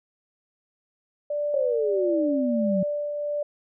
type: tone with tremolo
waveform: sine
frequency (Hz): 587.3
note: D5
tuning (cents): 0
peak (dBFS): -23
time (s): 1.3-3.43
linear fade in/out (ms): 5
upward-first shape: triangle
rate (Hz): 1.5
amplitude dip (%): 40
type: exponential sweep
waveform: sine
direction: down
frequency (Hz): 562 to 181.7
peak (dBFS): -22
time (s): 1.54-2.83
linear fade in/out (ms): 2
effects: none